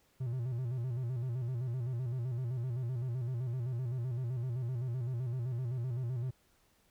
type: tone with vibrato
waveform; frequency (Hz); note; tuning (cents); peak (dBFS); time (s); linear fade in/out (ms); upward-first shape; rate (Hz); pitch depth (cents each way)
triangle; 123.47; B2; 0; -31; 0.2-6.31; 10; square; 7.8; 89
effects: pink hiss -70 dBFS RMS until 6.9 s